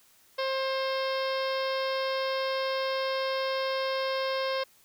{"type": "harmonic tone", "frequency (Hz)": 531, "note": "C5", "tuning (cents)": 25, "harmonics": [1, 2, 3, 4, 5, 6, 7, 8, 9, 10], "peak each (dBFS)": [-29, -34, -39, -40, -43, -42, -42, -44, -44, -44], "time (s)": [0.38, 4.64], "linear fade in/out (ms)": 10, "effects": ["white hiss -61 dBFS RMS until 4.84 s"]}